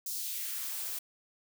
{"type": "noise with high-pass filter sweep", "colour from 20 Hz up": "blue", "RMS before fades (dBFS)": -37, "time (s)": [0.06, 0.99], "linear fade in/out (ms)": 5, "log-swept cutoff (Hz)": [5900, 360], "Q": 1.4, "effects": []}